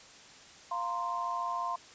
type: chord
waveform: sine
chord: F suspended fourth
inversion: none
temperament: equal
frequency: 698.5 / 932.3 / 1046.5 Hz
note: F5 / Bb5 / C6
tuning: 0 / 0 / 0 cents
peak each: -38 / -38 / -33 dBFS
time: 0.71-1.76 s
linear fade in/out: 5 ms
effects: white hiss -53 dBFS RMS until 1.94 s + resampled to 16000 Hz